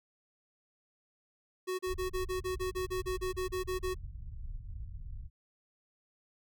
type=tone bursts; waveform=square; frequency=370 Hz; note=F#4; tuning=in tune; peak=-33 dBFS; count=15; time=1.67-3.946 s; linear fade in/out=20 ms; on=120 ms; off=34 ms
type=low-pass noise; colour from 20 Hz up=pink; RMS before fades=-42 dBFS; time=1.86-5.3 s; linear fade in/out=50 ms; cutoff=100 Hz; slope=24 dB/octave
effects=none